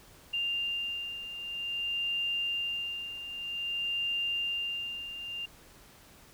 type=beating tone pair; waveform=sine; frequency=2794 / 2794.52 Hz; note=F7 / F7; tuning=0 / 0 cents; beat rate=0.52 Hz; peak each=-38 / -32 dBFS; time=0.33-5.46 s; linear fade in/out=10 ms; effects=pink hiss -56 dBFS RMS until 6.33 s